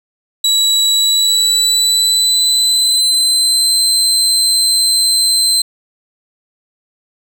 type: tone with pitch glide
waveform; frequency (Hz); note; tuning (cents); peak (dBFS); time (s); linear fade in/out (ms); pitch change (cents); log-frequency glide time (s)
30% pulse; 3911 to 4096; B7 to C8; -18 to -38; -7; 0.44-5.62; 5; +80; 0.9-3.76
effects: none